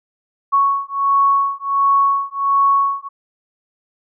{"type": "beating tone pair", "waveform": "sine", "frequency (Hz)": [1108.7, 1110.1], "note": ["C#6", "C#6"], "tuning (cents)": [0, 2], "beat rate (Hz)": 1.4, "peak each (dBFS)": -16, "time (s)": [0.52, 3.09], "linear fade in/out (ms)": 20, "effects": []}